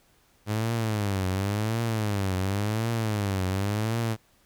sawtooth tone with vibrato, 103.83 Hz, G#2, in tune, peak -21 dBFS, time 0.46-4.17 s, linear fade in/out 50 ms, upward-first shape triangle, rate 0.92 Hz, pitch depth 210 cents each way, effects pink hiss -63 dBFS RMS until 4.45 s

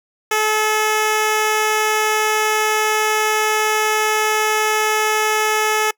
10% pulse tone, 430.7 Hz, A4, 37 cents flat, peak -7 dBFS, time 0.31-5.91 s, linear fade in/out 5 ms, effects noise-tail reverb RT60 0.1 s tail -24 dB re dry

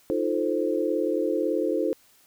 sine chord, F dominant seventh, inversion third, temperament equal, 311.1 / 349.2 / 440 / 523.3 Hz, Eb4 / F4 / A4 / C5, 0 / 0 / 0 / 0 cents, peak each -28 dBFS, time 0.1-1.93 s, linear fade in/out 0 ms, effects white hiss -59 dBFS RMS until 2.26 s

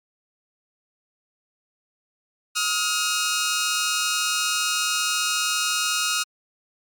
10% pulse tone pair together, 1267.3 / 1418 Hz, D#6 / F6, +31 / +26 cents, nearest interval major second, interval 195 cents, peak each -16 dBFS, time 2.55-6.24 s, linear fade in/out 20 ms, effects MP3 64 kbps

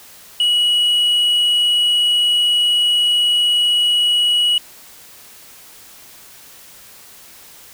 triangle tone with tanh clipping, 2919 Hz, F#7, 24 cents flat, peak -13 dBFS, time 0.4-4.58 s, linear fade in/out 2 ms, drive 7 dB, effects white hiss -42 dBFS RMS until 7.73 s

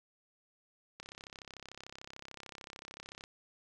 click train, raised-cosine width 0.2 ms, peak -29 dBFS, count 76, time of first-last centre 1-3.239 s, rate 33.5 Hz, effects none

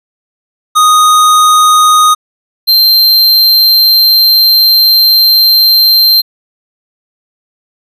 square tone pair in turn, 1243 / 4148 Hz, D#6 / C8, -2 / -16 cents, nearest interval octave + major sixth, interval 2086 cents, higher second, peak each -4 dBFS, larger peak neither, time 0.75-2.15 / 2.67-6.22 s, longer second, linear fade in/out 20 ms, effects resampled to 32000 Hz

